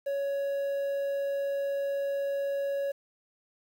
triangle tone with quantisation, 558 Hz, C#5, 11 cents sharp, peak -26 dBFS, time 0.06-2.92 s, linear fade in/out 10 ms, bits 9, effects none

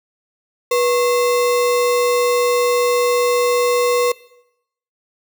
sine tone with sample-and-hold, 487.4 Hz, B4, 23 cents flat, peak -13 dBFS, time 0.71-4.12 s, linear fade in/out 5 ms, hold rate 1575 Hz, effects noise-tail reverb RT60 0.8 s tail -20 dB re dry

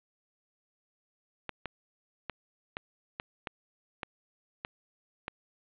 clicks, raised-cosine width 0.3 ms, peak -18 dBFS, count 9, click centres 1.493 / 1.657 / 2.297 / 2.769 / 3.199 / 3.472 / 4.032 / 4.649 / 5.281 s, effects resampled to 8000 Hz + 8-bit

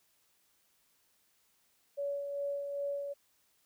sine tone with tremolo, 566 Hz, C#5, 36 cents sharp, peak -32 dBFS, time 1.97-3.14 s, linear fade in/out 20 ms, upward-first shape sine, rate 2.5 Hz, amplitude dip 40%, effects white hiss -72 dBFS RMS until 3.65 s

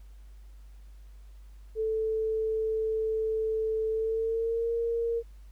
sine tone with pitch glide, 440 to 464 Hz, A4 to A#4, 0 to -8 cents, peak -26 dBFS, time 1.75-5.23 s, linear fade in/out 50 ms, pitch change +92 cents, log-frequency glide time 3.9-4.72 s, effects added 50 Hz sine -46 dBFS peak until 5.51 s + pink hiss -67 dBFS RMS until 5.51 s

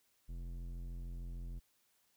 square tone with low-pass filter, 43.23 Hz, F1, 17 cents flat, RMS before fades -44 dBFS, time 0.28-1.6 s, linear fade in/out 20 ms, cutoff 220 Hz, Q 0.68, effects white hiss -75 dBFS RMS until 2.16 s

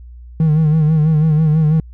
triangle tone with vibrato, 155.56 Hz, D#3, in tune, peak -7 dBFS, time 0.4-1.8 s, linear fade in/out 2 ms, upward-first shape sine, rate 6.1 Hz, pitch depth 61 cents each way, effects tanh soft clip ceiling -3 dBFS + added 60 Hz sine -33 dBFS peak until 1.93 s

